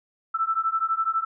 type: beating tone pair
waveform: sine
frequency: 1318.5 / 1330.5 Hz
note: E6 / E6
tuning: 0 / +16 cents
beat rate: 12 Hz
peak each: -25 dBFS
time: 0.34-1.25 s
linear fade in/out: 10 ms
effects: none